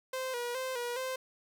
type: tone with vibrato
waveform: sawtooth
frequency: 500 Hz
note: B4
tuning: 21 cents sharp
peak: -30 dBFS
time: 0.13-1.16 s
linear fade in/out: 5 ms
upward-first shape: square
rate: 2.4 Hz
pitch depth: 65 cents each way
effects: none